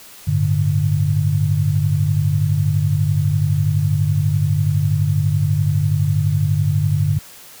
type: chord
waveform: sine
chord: G suspended second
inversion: none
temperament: equal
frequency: 98 / 110 / 146.83 Hz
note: G2 / A2 / D3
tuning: 0 / 0 / 0 cents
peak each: -18 / -22 / -17 dBFS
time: 0.27-7.19 s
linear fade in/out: 10 ms
effects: white hiss -41 dBFS RMS until 7.6 s